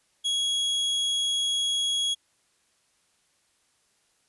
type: tone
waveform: 40% pulse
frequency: 3322 Hz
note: G#7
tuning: in tune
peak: -23 dBFS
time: 0.24-2.15 s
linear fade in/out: 20 ms
effects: white hiss -68 dBFS RMS until 4.28 s + resampled to 24000 Hz

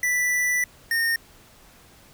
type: tone pair in turn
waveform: square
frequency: 1975.5 / 1837.1 Hz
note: B6 / A#6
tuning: 0 / -26 cents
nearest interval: minor second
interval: 126 cents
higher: first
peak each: -21 dBFS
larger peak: neither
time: 0.03-0.64 / 0.91-1.16 s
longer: first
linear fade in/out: 2 ms
effects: pink hiss -52 dBFS RMS until 2.13 s

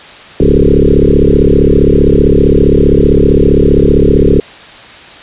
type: tone with frequency modulation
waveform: sine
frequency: 220 Hz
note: A3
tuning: in tune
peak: -3 dBFS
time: 0.4-4.4 s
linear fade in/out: 2 ms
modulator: 35.3 Hz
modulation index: 6.7
effects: white hiss -32 dBFS RMS until 5.22 s + resampled to 8000 Hz

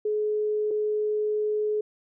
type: tone pair in turn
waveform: sine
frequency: 424.1 / 424.1 Hz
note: G#4 / G#4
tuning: +36 / +36 cents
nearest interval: unison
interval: 0 cents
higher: neither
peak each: -23 dBFS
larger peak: neither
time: 0.05-0.71 / 0.71-1.81 s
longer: second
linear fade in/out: 5 ms
effects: none

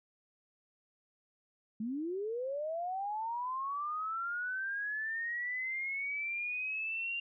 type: linear sweep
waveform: sine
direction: up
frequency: 207.7 to 2790 Hz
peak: -34 dBFS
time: 1.8-7.2 s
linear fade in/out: 5 ms
effects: none

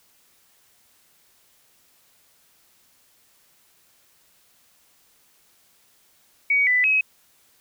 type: tone with pitch steps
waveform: sine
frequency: 2251 / 1993 / 2551 Hz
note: C#7 / B6 / D#7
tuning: +26 / +15 / +43 cents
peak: -16 dBFS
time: 6.5-7.01 s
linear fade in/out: 5 ms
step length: 170 ms
effects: white hiss -60 dBFS RMS until 7.6 s

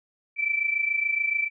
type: tone pair together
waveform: sine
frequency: 2322 / 2349 Hz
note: D7 / D7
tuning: -20 / 0 cents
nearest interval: unison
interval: 20 cents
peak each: -24 / -28 dBFS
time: 0.36-1.5 s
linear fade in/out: 50 ms
effects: none

